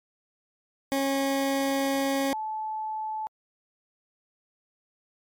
20% pulse / sine tone pair in turn, 273.4 / 868 Hz, C#4 / A5, -24 / -24 cents, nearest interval octave + minor sixth, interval 2000 cents, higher second, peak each -19 / -29 dBFS, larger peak first, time 0.92-2.33 / 2.33-3.27 s, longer first, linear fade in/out 0 ms, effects MP3 96 kbps

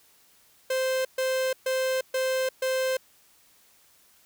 45% pulse tone bursts, 521 Hz, C5, 7 cents flat, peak -24 dBFS, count 5, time 0.7-2.97 s, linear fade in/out 5 ms, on 350 ms, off 130 ms, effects white hiss -60 dBFS RMS until 4.25 s

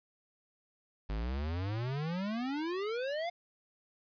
square exponential sweep, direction up, 49.39 to 714 Hz, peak -34 dBFS, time 1.09-3.3 s, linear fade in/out 10 ms, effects resampled to 11025 Hz + 10-bit

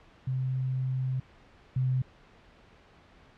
sine tone pair in turn, 130 / 129.03 Hz, C3 / C3, -11 / -24 cents, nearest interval unison, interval 13 cents, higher first, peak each -27 / -24 dBFS, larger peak second, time 0.27-1.2 / 1.76-2.02 s, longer first, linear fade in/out 5 ms, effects pink hiss -57 dBFS RMS until 3.37 s + low-pass 3000 Hz 12 dB/octave

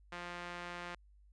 sawtooth tone with band-pass filter, 175 Hz, F3, 4 cents sharp, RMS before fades -45 dBFS, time 0.12-0.95 s, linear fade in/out 5 ms, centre 1700 Hz, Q 0.93, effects added 50 Hz sine -60 dBFS peak until 1.32 s + resampled to 22050 Hz

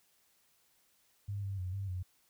sine tone with pitch steps, 100.9 / 98.2 / 91.3 / 98.4 / 91.3 Hz, G#2 / G2 / F#2 / G2 / F#2, -49 / +4 / -23 / +7 / -23 cents, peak -35 dBFS, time 1.28-2.03 s, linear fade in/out 10 ms, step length 150 ms, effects white hiss -71 dBFS RMS until 2.29 s

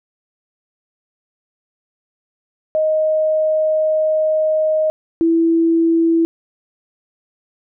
sine tone pair in turn, 624 / 330.6 Hz, D#5 / E4, +5 / +5 cents, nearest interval major seventh, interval 1100 cents, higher first, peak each -13 / -11 dBFS, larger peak second, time 2.75-4.9 / 5.21-6.25 s, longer first, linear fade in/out 0 ms, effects none

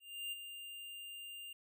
square tone with ADSR envelope, 2799 Hz, F7, 3 cents sharp, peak -39 dBFS, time 0-1.53 s, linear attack 320 ms, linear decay 23 ms, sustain -8 dB, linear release 5 ms, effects none

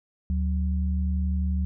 sine tone pair together, 73.42 / 185 Hz, D2 / F#3, 0 / 0 cents, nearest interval octave + major third, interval 1600 cents, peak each -23 / -30 dBFS, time 0.3-1.65 s, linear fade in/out 0 ms, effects none

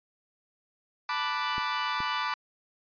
sawtooth chord, B minor seventh, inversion third, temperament equal, 880 / 987.8 / 1174.7 / 1480 Hz, A5 / B5 / D6 / F#6, 0 / 0 / 0 / 0 cents, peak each -32 / -29 / -28 / -32 dBFS, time 1.09-2.34 s, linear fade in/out 2 ms
clicks, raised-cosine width 3 ms, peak -27 dBFS, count 2, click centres 1.581 / 2.004 s
effects resampled to 11025 Hz

